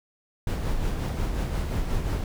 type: noise with tremolo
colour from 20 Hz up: brown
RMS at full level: -25 dBFS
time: 0.47-2.24 s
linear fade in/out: 2 ms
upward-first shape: sine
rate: 5.6 Hz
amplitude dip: 40%
effects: none